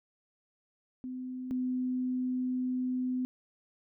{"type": "tone pair in turn", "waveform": "sine", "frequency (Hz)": [254.8, 253.6], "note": ["C4", "B3"], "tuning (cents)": [-46, 46], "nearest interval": "unison", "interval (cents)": 8, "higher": "first", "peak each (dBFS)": [-36, -29], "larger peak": "second", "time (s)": [[1.04, 1.51], [1.51, 3.25]], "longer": "second", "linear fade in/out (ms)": 0, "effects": []}